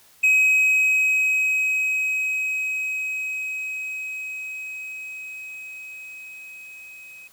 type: tone with level ramp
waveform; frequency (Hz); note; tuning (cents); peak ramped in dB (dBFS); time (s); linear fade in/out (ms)
triangle; 2538; D#7; +34; -12 to -39; 0.23-7.28; 10
effects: white hiss -54 dBFS RMS until 7.32 s